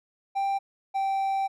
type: tone pair in turn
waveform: triangle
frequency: 787 / 779.3 Hz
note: G5 / G5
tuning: +7 / -10 cents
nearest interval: unison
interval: 17 cents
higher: first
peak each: -22 dBFS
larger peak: neither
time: 0.35-0.59 / 0.94-1.48 s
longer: second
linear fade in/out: 20 ms
effects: none